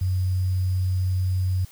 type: tone with sample-and-hold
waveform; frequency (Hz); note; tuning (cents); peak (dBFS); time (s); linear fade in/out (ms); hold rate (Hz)
sine; 92.5; F#2; 0; -20; 0.01-1.65; 5; 4900
effects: white hiss -51 dBFS RMS until 1.71 s